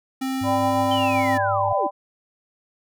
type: tone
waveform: square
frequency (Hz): 263.9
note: C4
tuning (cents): +15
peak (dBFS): -24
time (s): 0.21-1.38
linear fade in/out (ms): 10
type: tone with tremolo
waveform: sine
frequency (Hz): 102.4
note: G#2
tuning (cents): -24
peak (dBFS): -28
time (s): 0.41-1.73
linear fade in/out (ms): 5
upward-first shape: triangle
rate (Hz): 5.6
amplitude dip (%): 25
type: chord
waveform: sine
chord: G major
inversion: second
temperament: equal with one note detuned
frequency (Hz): 587.3 / 784 / 1004.5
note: D5 / G5 / B5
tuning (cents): 0 / 0 / +29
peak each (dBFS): -24 / -23 / -25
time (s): 0.43-1.91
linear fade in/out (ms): 50
type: linear sweep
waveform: sine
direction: down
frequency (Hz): 3121 to 270.8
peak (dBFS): -26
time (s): 0.91-1.87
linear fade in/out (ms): 5
effects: none